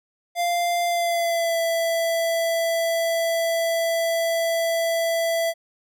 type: tone with pitch glide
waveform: square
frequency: 695 to 664.8 Hz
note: F5 to E5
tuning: -9 to +15 cents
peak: -21 dBFS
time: 0.35-5.54 s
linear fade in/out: 50 ms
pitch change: -76 cents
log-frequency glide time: 0.86-1.59 s
effects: none